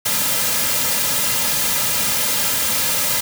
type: noise with comb filter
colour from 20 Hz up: white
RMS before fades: -19 dBFS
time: 0.05-3.21 s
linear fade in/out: 10 ms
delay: 2.7 ms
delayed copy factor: -0.7
effects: none